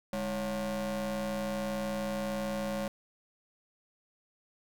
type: ring-modulated tone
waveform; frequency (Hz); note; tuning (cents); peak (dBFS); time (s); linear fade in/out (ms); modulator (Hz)
40% pulse; 174.61; F3; 0; -28; 0.13-2.88; 2; 380
effects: none